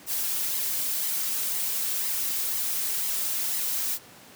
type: noise with flanger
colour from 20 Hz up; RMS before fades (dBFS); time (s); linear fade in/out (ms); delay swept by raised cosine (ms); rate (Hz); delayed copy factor
blue; -28; 0.06-3.99; 50; 0.97 to 3.77; 2; +0.55
effects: pink hiss -49 dBFS RMS until 4.35 s + high-pass 150 Hz 12 dB/octave